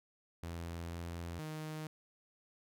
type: tone with pitch steps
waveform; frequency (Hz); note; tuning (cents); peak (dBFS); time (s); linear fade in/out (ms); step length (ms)
sawtooth; 84.5 / 85.1 / 155.4; E2 / F2 / D#3; +43 / -44 / -2; -37; 0.43-1.87; 0; 480
effects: none